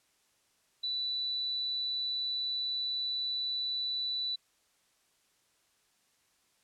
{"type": "tone", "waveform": "sine", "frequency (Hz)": 3968, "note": "B7", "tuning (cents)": 7, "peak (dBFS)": -31, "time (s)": [0.83, 4.36], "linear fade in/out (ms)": 10, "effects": ["white hiss -71 dBFS RMS until 6.63 s", "low-pass 10000 Hz 12 dB/octave"]}